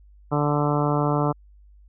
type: harmonic tone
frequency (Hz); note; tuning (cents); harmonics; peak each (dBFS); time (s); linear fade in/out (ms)
146.83; D3; 0; 1 / 2 / 3 / 4 / 5 / 6 / 7 / 8 / 9; -23 / -26 / -28 / -29 / -30 / -31 / -31 / -32 / -33; 0.31-1.33; 20
effects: added 50 Hz sine -48 dBFS peak until 1.88 s